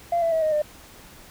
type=tone with pitch steps; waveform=sine; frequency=688 / 665.3 / 643.4 / 622.2 / 601.7 Hz; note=F5 / E5 / E5 / D#5 / D5; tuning=-26 / +16 / -42 / 0 / +42 cents; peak=-18 dBFS; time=0.12-0.62 s; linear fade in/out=5 ms; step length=100 ms; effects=tanh soft clip ceiling -15 dBFS + pink hiss -47 dBFS RMS until 1.3 s